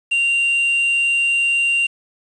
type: tone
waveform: triangle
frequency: 2771 Hz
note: F7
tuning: 14 cents flat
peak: -13 dBFS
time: 0.11-1.87 s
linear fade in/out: 10 ms
effects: resampled to 22050 Hz + 7-bit